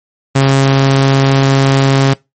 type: tone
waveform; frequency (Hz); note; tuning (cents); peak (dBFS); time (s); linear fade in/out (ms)
sawtooth; 136; C#3; -33; -3; 0.35-2.14; 10
effects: noise-tail reverb RT60 0.2 s tail -22 dB re dry + MP3 32 kbps